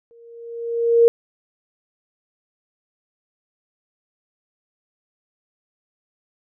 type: tone with exponential growth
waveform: sine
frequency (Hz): 466.2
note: A#4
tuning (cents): 0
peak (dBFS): -7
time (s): 0.11-1.08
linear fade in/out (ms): 0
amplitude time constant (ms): 210
effects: none